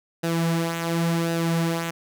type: tone with flanger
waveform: sawtooth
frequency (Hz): 166.9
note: E3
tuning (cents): +22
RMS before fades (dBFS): -24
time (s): 0.23-1.91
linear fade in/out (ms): 10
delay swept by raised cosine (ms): 0.9 to 5.8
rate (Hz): 0.92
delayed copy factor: -0.55
effects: none